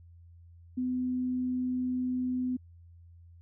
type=tone; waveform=sine; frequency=252.6 Hz; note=B3; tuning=39 cents sharp; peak=-28 dBFS; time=0.77-2.57 s; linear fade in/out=10 ms; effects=added 85 Hz sine -51 dBFS peak until 3.41 s